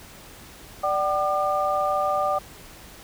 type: tone cluster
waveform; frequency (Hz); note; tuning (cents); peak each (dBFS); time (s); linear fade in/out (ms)
sine; 590 / 763 / 1202; D5 / G5 / D6; +8 / -47 / +40; -25; 0.83-2.39; 10
effects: pink hiss -45 dBFS RMS until 3.03 s